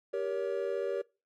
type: chord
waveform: triangle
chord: G diminished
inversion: none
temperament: just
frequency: 392 / 470.4 / 564.5 Hz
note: G4 / Bb4 / Db5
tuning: 0 / +16 / +31 cents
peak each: -33 dBFS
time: 0.13-1.02 s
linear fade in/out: 10 ms
effects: noise-tail reverb RT60 0.3 s tail -24 dB re dry + AAC 64 kbps

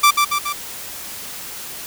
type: tone with echo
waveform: sawtooth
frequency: 1172 Hz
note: D6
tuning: 4 cents flat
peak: -5 dBFS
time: 0.03-0.11 s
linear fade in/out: 10 ms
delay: 140 ms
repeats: 3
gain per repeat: -4 dB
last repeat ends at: 0.53 s
effects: white hiss -32 dBFS RMS until 1.86 s

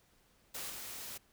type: noise with level steps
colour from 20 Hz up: white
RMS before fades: -42 / -45 dBFS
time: 0.54-1.18 s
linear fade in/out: 10 ms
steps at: 0.7 s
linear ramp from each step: 2 ms
effects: pink hiss -69 dBFS RMS until 1.32 s

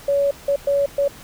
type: tone bursts at uneven times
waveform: sine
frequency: 563 Hz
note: C#5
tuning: 27 cents sharp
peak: -15 dBFS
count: 4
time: 0.08-0.31 / 0.48-0.56 / 0.67-0.86 / 0.98-1.08 s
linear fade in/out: 5 ms
effects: pink hiss -42 dBFS RMS until 1.23 s

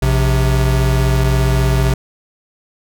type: tone pair together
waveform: square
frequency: 58.18 / 130.7 Hz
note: A#1 / C3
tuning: -3 / -1 cents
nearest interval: octave + major second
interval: 1402 cents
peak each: -15 dBFS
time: 0.02-1.94 s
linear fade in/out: 5 ms
effects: none

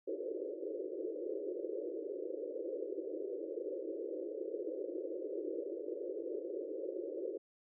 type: band-pass noise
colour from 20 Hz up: pink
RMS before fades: -41 dBFS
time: 0.07-7.38 s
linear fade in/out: 10 ms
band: 320 to 550 Hz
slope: 96 dB/octave
effects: none

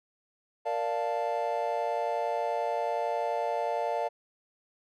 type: chord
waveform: triangle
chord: Bb major seventh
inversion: none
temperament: equal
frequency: 466.2 / 587.3 / 698.5 / 880 Hz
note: Bb4 / D5 / F5 / A5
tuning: 0 / 0 / 0 / 0 cents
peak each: -33 / -31 / -30 / -32 dBFS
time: 0.65-4.09 s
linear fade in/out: 20 ms
effects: none

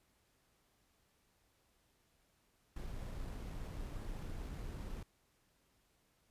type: noise with sample-and-hold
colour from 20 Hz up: brown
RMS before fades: -44 dBFS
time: 2.76-5.03 s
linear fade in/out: 5 ms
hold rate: 8820 Hz
effects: pink hiss -75 dBFS RMS until 6.3 s + resampled to 32000 Hz

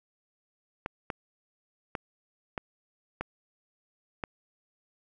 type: clicks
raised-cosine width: 0.5 ms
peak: -17 dBFS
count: 6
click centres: 0.861 / 1.102 / 1.952 / 2.578 / 3.21 / 4.238 s
effects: none

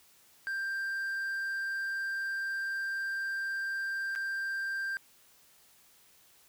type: tone with dropouts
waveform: triangle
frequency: 1581 Hz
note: G6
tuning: 14 cents sharp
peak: -30 dBFS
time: 0.47-4.97 s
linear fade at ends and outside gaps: 0 ms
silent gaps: 4.152-4.159 s
effects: white hiss -62 dBFS RMS until 6.48 s

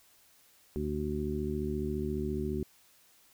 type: harmonic tone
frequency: 74.5 Hz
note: D2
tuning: 25 cents sharp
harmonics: 1 / 2 / 3 / 4 / 5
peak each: -37 / -39 / -36 / -41 / -35 dBFS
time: 0.76-2.63 s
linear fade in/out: 0 ms
effects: white hiss -63 dBFS RMS until 3.33 s

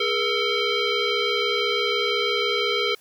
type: tone with frequency modulation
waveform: sine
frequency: 1368 Hz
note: F6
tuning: 36 cents flat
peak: -20 dBFS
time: 0-2.95 s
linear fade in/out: 5 ms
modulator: 890 Hz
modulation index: 2.8
effects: white hiss -55 dBFS RMS until 3 s

